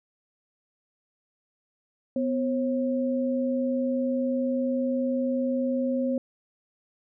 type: tone pair together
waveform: sine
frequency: 250 / 538.5 Hz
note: B3 / C5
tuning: +21 / +50 cents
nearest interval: octave + minor second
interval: 1329 cents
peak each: -25 / -28 dBFS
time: 2.16-6.18 s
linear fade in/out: 2 ms
effects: none